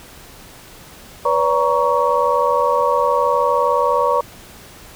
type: tone cluster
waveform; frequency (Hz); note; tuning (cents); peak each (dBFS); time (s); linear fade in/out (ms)
sine; 493.6 / 573 / 941 / 1118; B4 / D5 / A#5 / C#6; -1 / -43 / +16 / +14; -19; 1.25-4.21; 5
effects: pink hiss -41 dBFS RMS until 4.95 s